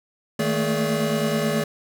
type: tone cluster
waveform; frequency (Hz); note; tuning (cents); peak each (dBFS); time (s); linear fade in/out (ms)
square; 157.3 / 217.7 / 227 / 421.4 / 577; D#3 / A3 / A#3 / G#4 / D5; +19 / -18 / -46 / +25 / -31; -28; 0.39-1.64; 5
effects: none